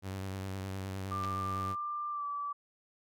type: tone with vibrato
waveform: sawtooth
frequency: 95.9 Hz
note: G2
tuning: 37 cents flat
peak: -33 dBFS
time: 0.02-1.76 s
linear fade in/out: 50 ms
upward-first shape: sine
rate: 9.7 Hz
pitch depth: 29 cents each way
type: tone with pitch glide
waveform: sine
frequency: 1188 to 1154.8 Hz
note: D6 to D6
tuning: +20 to -30 cents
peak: -34 dBFS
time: 1.11-2.53 s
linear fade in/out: 10 ms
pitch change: -50 cents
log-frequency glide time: 2.1-2.25 s
type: clicks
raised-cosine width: 0.2 ms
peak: -25 dBFS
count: 2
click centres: 1.237 / 1.248 s
effects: none